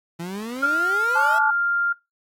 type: exponential sweep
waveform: 30% pulse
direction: up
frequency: 164.81 to 675 Hz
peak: -26 dBFS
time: 0.19-1.39 s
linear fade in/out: 10 ms
type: tone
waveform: sine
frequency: 1396.9 Hz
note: F6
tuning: in tune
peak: -19 dBFS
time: 0.62-1.93 s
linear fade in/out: 10 ms
type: harmonic tone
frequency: 290 Hz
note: D4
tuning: 22 cents flat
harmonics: 3 / 4 / 5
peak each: -20 / -30 / -25 dBFS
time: 1.15-1.51 s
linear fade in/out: 10 ms
effects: noise-tail reverb RT60 0.2 s tail -20 dB re dry + AAC 64 kbps

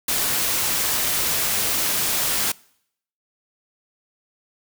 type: noise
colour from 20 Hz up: white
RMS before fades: -22 dBFS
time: 0.08-2.52 s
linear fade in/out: 5 ms
effects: noise-tail reverb RT60 0.7 s tail -24 dB re dry

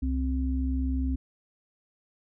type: tone pair together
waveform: sine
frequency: 66.14 / 261.6 Hz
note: C2 / C4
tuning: +19 / 0 cents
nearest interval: 2 octaves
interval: 2381 cents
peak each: -26 / -30 dBFS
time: 0.02-1.16 s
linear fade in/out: 10 ms
effects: none

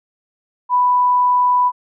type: tone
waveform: sine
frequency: 990 Hz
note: B5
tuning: 4 cents sharp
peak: -11 dBFS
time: 0.69-1.72 s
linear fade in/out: 50 ms
effects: none

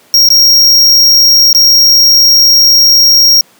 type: tone with dropouts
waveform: square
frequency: 5588 Hz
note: F8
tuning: in tune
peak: -3 dBFS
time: 0.14-3.41 s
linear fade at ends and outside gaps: 1 ms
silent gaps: 0.289-0.303 / 1.53-1.548 s
effects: pink hiss -44 dBFS RMS until 3.59 s + high-pass 200 Hz 12 dB/octave

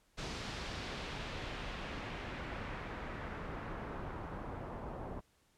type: noise with low-pass filter sweep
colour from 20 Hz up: pink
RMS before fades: -43 dBFS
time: 0.17-5.21 s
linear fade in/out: 20 ms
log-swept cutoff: 5200 to 830 Hz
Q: 1.1
effects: pink hiss -72 dBFS RMS until 5.57 s + low-pass 12000 Hz 12 dB/octave

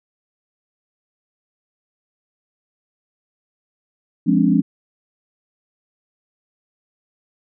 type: chord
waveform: sine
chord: D half-diminished seventh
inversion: first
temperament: equal with one note detuned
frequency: 174.61 / 207.7 / 261.6 / 288.5 Hz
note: F3 / Ab3 / C4 / D4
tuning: 0 / 0 / 0 / -31 cents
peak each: -18 dBFS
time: 4.26-4.62 s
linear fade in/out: 20 ms
effects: none

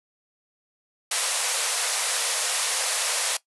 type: band-pass noise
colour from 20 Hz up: white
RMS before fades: -26 dBFS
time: 1.11-3.37 s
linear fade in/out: 5 ms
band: 450 to 11000 Hz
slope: 96 dB/octave
effects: noise-tail reverb RT60 0.1 s tail -18 dB re dry

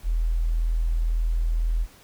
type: tone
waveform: sine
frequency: 41 Hz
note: E1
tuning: 9 cents flat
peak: -20 dBFS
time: 0.03-1.87 s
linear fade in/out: 50 ms
effects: pink hiss -52 dBFS RMS until 2.03 s

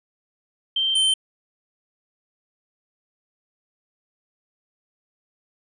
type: tone pair in turn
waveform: sine / square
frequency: 3136 / 3105 Hz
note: G7 / G7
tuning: 0 / -17 cents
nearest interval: unison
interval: 17 cents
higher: first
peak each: -19 / -17 dBFS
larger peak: second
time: 0.76-0.95 / 0.95-1.14 s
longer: neither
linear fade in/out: 5 ms
effects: resampled to 24000 Hz

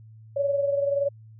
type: tone pair together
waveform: sine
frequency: 560.9 / 582 Hz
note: C#5 / D5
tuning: +20 / -16 cents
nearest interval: minor second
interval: 64 cents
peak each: -22 / -30 dBFS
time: 0.36-1.09 s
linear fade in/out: 10 ms
effects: added 110 Hz sine -45 dBFS peak until 1.39 s

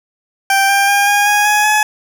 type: tone with pitch steps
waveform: 20% pulse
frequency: 784 / 794.5 / 805.1 / 815.9 / 826.8 / 837.8 / 849.1 Hz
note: G5 / G5 / G5 / G#5 / G#5 / G#5 / G#5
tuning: 0 / +23 / +46 / -31 / -8 / +15 / +38 cents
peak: -5 dBFS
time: 0.5-1.83 s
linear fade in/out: 2 ms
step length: 190 ms
effects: none

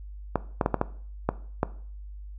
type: clicks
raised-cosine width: 1 ms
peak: -8 dBFS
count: 7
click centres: 0.357 / 0.612 / 0.661 / 0.743 / 0.814 / 1.29 / 1.631 s
effects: noise-tail reverb RT60 0.5 s tail -17 dB re dry + added 50 Hz sine -38 dBFS peak until 2.38 s

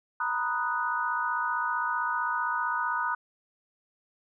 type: chord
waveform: sine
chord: B major seventh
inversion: third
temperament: equal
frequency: 932.3 / 987.8 / 1244.5 / 1480 Hz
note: A#5 / B5 / D#6 / F#6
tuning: 0 / 0 / 0 / 0 cents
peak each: -33 / -33 / -31 / -31 dBFS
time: 0.2-3.15 s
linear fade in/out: 5 ms
effects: none

